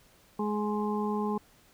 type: harmonic tone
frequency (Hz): 209.7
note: G#3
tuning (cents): +17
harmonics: 1 / 2 / 4 / 5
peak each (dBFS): -30 / -33 / -36 / -37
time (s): 0.39-1.38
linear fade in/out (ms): 5
effects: pink hiss -61 dBFS RMS until 1.73 s